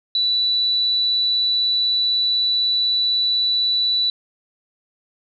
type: tone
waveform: sine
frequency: 3958 Hz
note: B7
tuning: 3 cents sharp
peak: -16 dBFS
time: 0.15-4.1 s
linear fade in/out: 2 ms
effects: none